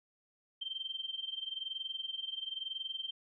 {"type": "tone with amplitude modulation", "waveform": "sine", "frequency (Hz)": 3136, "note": "G7", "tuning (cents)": 0, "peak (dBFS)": -34, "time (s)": [0.61, 3.11], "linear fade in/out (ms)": 10, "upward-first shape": "sine", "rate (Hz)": 21, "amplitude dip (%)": 85, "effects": []}